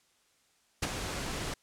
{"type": "noise with ADSR envelope", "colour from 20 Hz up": "pink", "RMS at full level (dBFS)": -27, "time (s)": [0.82, 1.54], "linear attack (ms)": 12, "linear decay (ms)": 24, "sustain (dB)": -9, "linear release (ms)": 4, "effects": ["white hiss -69 dBFS RMS until 1.62 s", "low-pass 9000 Hz 12 dB/octave"]}